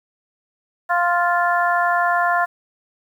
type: harmonic tone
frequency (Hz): 349.3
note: F4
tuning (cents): 0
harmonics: 2 / 3 / 4 / 5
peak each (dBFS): -19 / -21 / -22 / -23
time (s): 0.89-2.46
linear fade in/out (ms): 20
effects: 8-bit